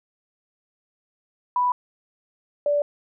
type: tone pair in turn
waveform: sine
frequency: 987.8 / 582 Hz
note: B5 / D5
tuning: 0 / -16 cents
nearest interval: major sixth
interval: 916 cents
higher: first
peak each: -18 dBFS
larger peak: neither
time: 1.56-1.72 / 2.66-2.82 s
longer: neither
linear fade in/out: 2 ms
effects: none